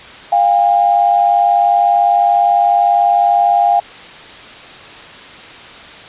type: tone pair together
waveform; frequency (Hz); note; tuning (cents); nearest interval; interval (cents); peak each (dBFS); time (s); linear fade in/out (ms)
sine; 703 / 803; F5 / G5; +11 / +41; major second; 230; -11; 0.32-3.8; 5
effects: white hiss -34 dBFS RMS until 6.08 s + resampled to 8000 Hz